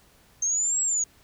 sine linear two-way sweep, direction up then down, 6320 to 7730 to 6630 Hz, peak -22 dBFS, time 0.42-1.04 s, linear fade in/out 5 ms, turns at 0.81 s, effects pink hiss -58 dBFS RMS until 1.23 s

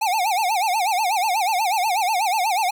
square tone with vibrato, 799 Hz, G5, 33 cents sharp, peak -19 dBFS, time 0.01-2.71 s, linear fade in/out 10 ms, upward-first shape sine, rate 8.2 Hz, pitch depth 210 cents each way, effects none

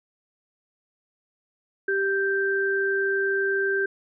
sine tone pair together, 392 / 1568 Hz, G4 / G6, 0 / 0 cents, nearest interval 2 octaves, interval 2400 cents, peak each -24 dBFS, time 1.88-3.86 s, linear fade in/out 5 ms, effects none

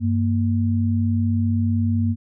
sine tone pair together, 97 / 232.6 Hz, G2 / A#3, -18 / -4 cents, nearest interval octave + minor third, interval 1514 cents, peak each -19 / -21 dBFS, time 0-2.16 s, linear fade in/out 50 ms, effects none

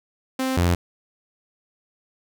sawtooth tone pair in turn, 261.6 / 87.3 Hz, C4 / F2, 0 / 0 cents, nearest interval octave + perfect fifth, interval 1900 cents, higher first, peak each -18 / -13 dBFS, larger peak second, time 0.39-0.57 / 0.57-0.75 s, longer neither, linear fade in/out 5 ms, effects none

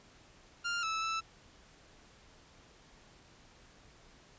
sawtooth tone with pitch steps, 1398 / 1310 / 1319 Hz, F6 / E6 / E6, +1 / -11 / +1 cents, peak -29 dBFS, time 0.64-1.21 s, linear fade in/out 20 ms, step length 190 ms, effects pink hiss -60 dBFS RMS until 4.38 s + resampled to 16000 Hz

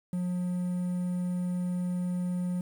triangle tone with quantisation, 179.2 Hz, F3, 45 cents sharp, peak -26 dBFS, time 0.13-2.61 s, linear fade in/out 2 ms, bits 9, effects none

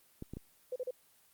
clicks, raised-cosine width 3 ms, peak -29 dBFS, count 3, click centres 0.224 / 0.336 / 0.37 s
sine tone bursts, 505 Hz, B4, 39 cents sharp, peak -34 dBFS, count 3, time 0.72-0.909 s, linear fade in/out 5 ms, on 39 ms, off 36 ms
effects white hiss -66 dBFS RMS until 1.33 s + Opus 24 kbps

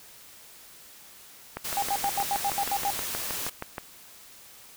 click train, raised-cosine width 0.5 ms, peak -17 dBFS, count 15, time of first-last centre 1.57-3.782 s, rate 6.33 Hz
white noise, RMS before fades -33 dBFS, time 1.64-3.5 s, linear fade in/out 10 ms
sine tone bursts, 802 Hz, G5, 39 cents sharp, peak -24 dBFS, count 9, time 1.77-2.903 s, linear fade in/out 0 ms, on 53 ms, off 82 ms
effects white hiss -50 dBFS RMS until 4.76 s

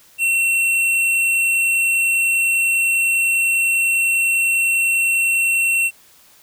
sine tone with hard clipping, 2715 Hz, F7, 50 cents flat, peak -16 dBFS, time 0.18-5.91 s, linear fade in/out 50 ms, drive 12 dB, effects white hiss -50 dBFS RMS until 6.42 s

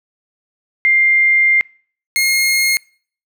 sine / sawtooth tone pair in turn, 2100 / 2145 Hz, C7 / C7, +6 / +42 cents, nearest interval unison, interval 36 cents, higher second, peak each -9 dBFS, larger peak neither, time 0.85-1.61 / 2.16-2.77 s, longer first, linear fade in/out 0 ms, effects noise-tail reverb RT60 0.5 s tail -26 dB re dry

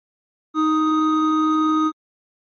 triangle tone pair together, 312 / 1248 Hz, D#4 / D#6, +5 / +5 cents, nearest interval 2 octaves, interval 2400 cents, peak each -15 / -18 dBFS, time 0.54-1.92 s, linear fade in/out 50 ms, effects MP3 32 kbps

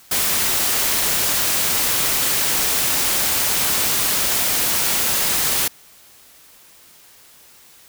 white noise, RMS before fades -19 dBFS, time 0.11-5.68 s, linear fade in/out 5 ms, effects white hiss -48 dBFS RMS until 7.88 s

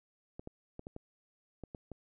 clicks, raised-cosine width 2 ms, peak -30 dBFS, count 8, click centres 0.395 / 0.474 / 0.794 / 0.869 / 0.964 / 1.637 / 1.748 / 1.917 s, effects none

